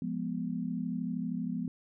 sine chord, F diminished, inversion none, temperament equal, 174.61 / 207.7 / 246.9 Hz, F3 / Ab3 / Cb4, 0 / 0 / 0 cents, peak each -36 / -37 / -35 dBFS, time 0.02-1.68 s, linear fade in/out 2 ms, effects none

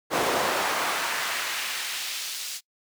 brown noise with high-pass filter sweep, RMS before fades -28 dBFS, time 0.1-2.61 s, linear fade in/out 50 ms, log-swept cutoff 500 to 5000 Hz, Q 0.94, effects noise-tail reverb RT60 0.1 s tail -23 dB re dry

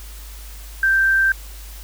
sine tone, 1568 Hz, G6, in tune, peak -13 dBFS, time 0.83-1.32 s, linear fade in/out 2 ms, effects added 51 Hz sine -34 dBFS peak until 1.83 s + white hiss -42 dBFS RMS until 1.83 s

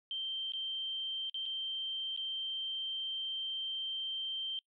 sine tone with dropouts, 3136 Hz, G7, in tune, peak -35 dBFS, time 0.11-4.59 s, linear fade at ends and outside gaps 1 ms, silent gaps 0.521-0.535 / 1.297-1.343 / 1.456-1.461 / 2.164-2.174 s, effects noise-tail reverb RT60 0.1 s tail -25 dB re dry

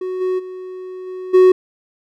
triangle tone with level steps, 370 Hz, F#4, in tune, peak -19 / -14 / -26 / -24 / -4 dBFS, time 0.01-1.52 s, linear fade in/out 5 ms, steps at 0.2 / 0.38 / 1.06 / 1.33 s, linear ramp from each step 20 ms, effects none

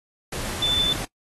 sine tone in noise, 3520 Hz, A7, in tune, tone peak -19 dBFS, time 0.62-0.93 s, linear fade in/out 5 ms, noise pink, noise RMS -31 dBFS, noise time 0.32-1.05 s, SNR +9 dB, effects noise-tail reverb RT60 0.1 s tail -23 dB re dry + AAC 32 kbps

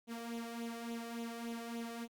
sawtooth tone with flanger, 232.5 Hz, A#3, 4 cents flat, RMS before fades -43 dBFS, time 0.07-2.08 s, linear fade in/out 50 ms, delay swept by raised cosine 0.29 to 1.69 ms, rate 3.5 Hz, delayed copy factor +0.65, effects Opus 48 kbps

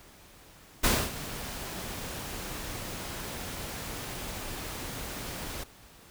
pink noise with ADSR envelope, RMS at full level -23 dBFS, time 0.83-5.64 s, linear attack 15 ms, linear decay 250 ms, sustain -15 dB, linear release 8 ms, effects pink hiss -54 dBFS RMS until 6.1 s

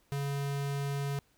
square tone, 140.6 Hz, C#3, 25 cents sharp, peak -32 dBFS, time 0.12-1.19 s, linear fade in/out 0 ms, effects pink hiss -69 dBFS RMS until 1.37 s

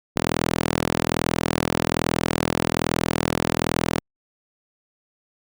sawtooth tone with high-pass filter, 41.2 Hz, E1, in tune, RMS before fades -23 dBFS, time 0.16-4 s, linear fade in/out 0 ms, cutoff 190 Hz, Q 0.73, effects Opus 48 kbps

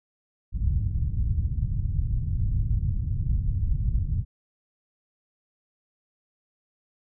white low-pass noise, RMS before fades -25 dBFS, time 0.52-4.25 s, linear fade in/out 50 ms, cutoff 110 Hz, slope 24 dB/octave, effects none

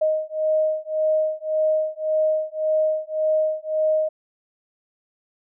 sine beating tone pair, 622.3 / 624.1 Hz, D#5 / D#5, 0 / +5 cents, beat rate 1.8 Hz, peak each -22 dBFS, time 0.01-4.09 s, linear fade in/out 10 ms, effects none

